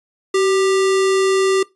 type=tone with sample-and-hold; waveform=sine; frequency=382.9 Hz; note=G4; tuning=41 cents flat; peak=-12 dBFS; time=0.34-1.63 s; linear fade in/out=5 ms; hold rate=1575 Hz; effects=noise-tail reverb RT60 0.2 s tail -21 dB re dry + resampled to 22050 Hz